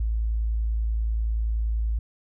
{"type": "tone", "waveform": "sine", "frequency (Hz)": 55.2, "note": "A1", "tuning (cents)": 6, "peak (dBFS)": -22, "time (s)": [0, 1.99], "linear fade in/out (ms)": 5, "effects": []}